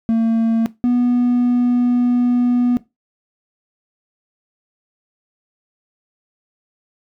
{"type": "tone pair in turn", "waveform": "triangle", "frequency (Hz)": [226.8, 244.6], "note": ["A#3", "B3"], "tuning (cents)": [-47, -16], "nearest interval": "minor second", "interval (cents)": 131, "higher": "second", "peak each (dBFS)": -10, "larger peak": "neither", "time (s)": [[0.09, 0.66], [0.84, 2.77]], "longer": "second", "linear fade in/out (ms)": 0, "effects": ["noise-tail reverb RT60 0.2 s tail -18 dB re dry", "tanh soft clip ceiling -6 dBFS"]}